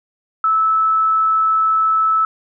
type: tone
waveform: sine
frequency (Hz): 1307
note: E6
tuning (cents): -15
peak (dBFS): -12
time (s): 0.44-2.25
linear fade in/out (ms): 2
effects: none